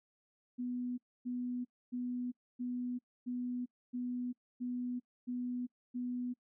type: tone bursts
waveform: sine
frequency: 246.9 Hz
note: B3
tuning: in tune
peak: -35 dBFS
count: 9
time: 0.58-6.34 s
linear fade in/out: 20 ms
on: 400 ms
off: 270 ms
effects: noise-tail reverb RT60 0.1 s tail -24 dB re dry